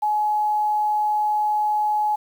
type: tone with quantisation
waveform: sine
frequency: 845 Hz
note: G#5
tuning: 30 cents sharp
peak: -18 dBFS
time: 0.02-2.16 s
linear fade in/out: 10 ms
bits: 8
effects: none